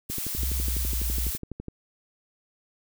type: noise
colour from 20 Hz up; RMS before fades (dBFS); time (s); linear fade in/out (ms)
blue; -32; 0.09-1.38; 20
type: click train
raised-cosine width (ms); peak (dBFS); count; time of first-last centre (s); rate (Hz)
3; -22; 20; 0.1-1.683; 12
type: tone with pitch glide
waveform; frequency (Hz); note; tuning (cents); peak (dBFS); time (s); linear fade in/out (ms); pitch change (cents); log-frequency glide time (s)
sine; 65.41 to 58.95; C2 to A#1; 0 to +20; -26; 0.37-1.31; 20; -180; 0.53-1
effects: none